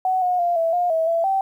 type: tone with pitch steps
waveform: sine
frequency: 747 / 723 / 696 / 660 / 709 / 648 / 668 / 774 Hz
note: F#5 / F#5 / F5 / E5 / F5 / E5 / E5 / G5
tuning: +16 / -40 / -6 / +2 / +26 / -30 / +23 / -22 cents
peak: -17 dBFS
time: 0.05-1.41 s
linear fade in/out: 2 ms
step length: 170 ms
effects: 9-bit